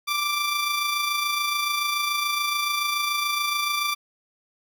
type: tone with amplitude modulation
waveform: 15% pulse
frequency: 1174.7 Hz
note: D6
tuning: in tune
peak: -15 dBFS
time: 0.07-3.95 s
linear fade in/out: 20 ms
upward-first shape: sine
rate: 27 Hz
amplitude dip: 40%
effects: none